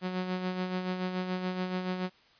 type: tone with tremolo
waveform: sawtooth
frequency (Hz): 183.6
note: F#3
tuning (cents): -13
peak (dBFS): -25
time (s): 0.01-2.1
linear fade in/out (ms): 50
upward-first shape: sine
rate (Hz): 7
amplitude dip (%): 50
effects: white hiss -61 dBFS RMS until 2.39 s + resampled to 11025 Hz